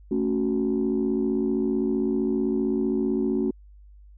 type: chord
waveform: sine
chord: F# minor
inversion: first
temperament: just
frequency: 222 / 277.5 / 370 Hz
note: A3 / C#4 / F#4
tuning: +16 / +2 / 0 cents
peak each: -25 dBFS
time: 0.11-3.51 s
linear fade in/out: 5 ms
effects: tanh soft clip ceiling -15 dBFS + added 50 Hz sine -46 dBFS peak until 4.17 s